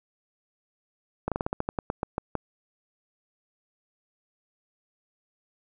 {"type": "slowing click train", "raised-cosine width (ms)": 1, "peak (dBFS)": -13, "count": 13, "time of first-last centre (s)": [1.28, 2.353], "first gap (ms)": 37, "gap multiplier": 1.15, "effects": []}